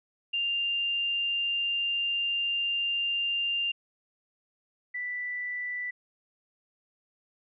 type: tone pair in turn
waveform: sine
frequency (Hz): 2794 / 1975.7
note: F7 / B6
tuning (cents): 0 / 0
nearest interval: tritone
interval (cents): 600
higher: first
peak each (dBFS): -26 / -31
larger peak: first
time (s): 0.33-3.72 / 4.94-5.91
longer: first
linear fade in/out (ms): 10
effects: none